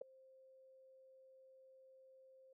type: tone with ADSR envelope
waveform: sine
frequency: 526 Hz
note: C5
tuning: 9 cents sharp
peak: -38 dBFS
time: 0.01-2.53 s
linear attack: 6 ms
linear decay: 5 ms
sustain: -24 dB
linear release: 4 ms
effects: none